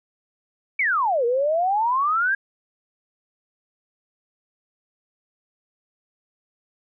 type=exponential two-way sweep; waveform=sine; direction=down then up; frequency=2341 to 461.3 to 1642 Hz; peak=-18 dBFS; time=0.79-2.35 s; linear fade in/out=5 ms; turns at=1.25 s; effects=none